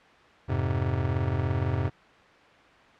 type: chord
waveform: square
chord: F minor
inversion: none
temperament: just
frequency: 87.31 / 104.77 / 130.96 Hz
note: F2 / Ab2 / C3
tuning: 0 / +16 / +2 cents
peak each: -30 dBFS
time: 0.48-1.9 s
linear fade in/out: 20 ms
effects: white hiss -53 dBFS RMS until 2.99 s + low-pass 2000 Hz 12 dB/octave

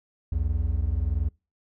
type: tone pair together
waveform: triangle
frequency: 61.9 / 83.03 Hz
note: B1 / E2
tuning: +5 / +13 cents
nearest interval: perfect fourth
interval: 508 cents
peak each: -24 dBFS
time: 0.32-1.29 s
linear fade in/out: 5 ms
effects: noise-tail reverb RT60 0.3 s tail -25 dB re dry

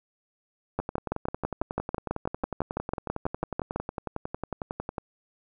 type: two click trains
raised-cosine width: 1 ms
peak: -17 / -13 dBFS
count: 47 / 19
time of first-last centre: 0.8-4.982 / 0.79-3.76 s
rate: 11 / 6.06 Hz
effects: none

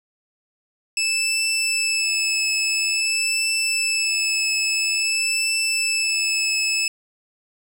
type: tone with vibrato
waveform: 20% pulse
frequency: 2624 Hz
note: E7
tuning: 9 cents flat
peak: -14 dBFS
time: 0.97-6.88 s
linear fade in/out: 2 ms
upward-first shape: triangle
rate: 0.49 Hz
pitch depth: 18 cents each way
effects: none

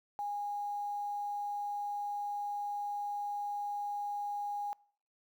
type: tone with quantisation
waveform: sine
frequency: 820 Hz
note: G#5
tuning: 22 cents flat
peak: -34 dBFS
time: 0.19-4.73 s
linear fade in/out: 0 ms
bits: 10
effects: noise-tail reverb RT60 0.6 s tail -26 dB re dry

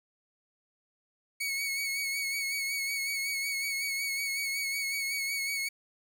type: tone with vibrato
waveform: sawtooth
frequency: 2217 Hz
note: C#7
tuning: in tune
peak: -27 dBFS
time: 1.4-5.69 s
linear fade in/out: 10 ms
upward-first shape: sine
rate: 5.4 Hz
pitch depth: 35 cents each way
effects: 10-bit

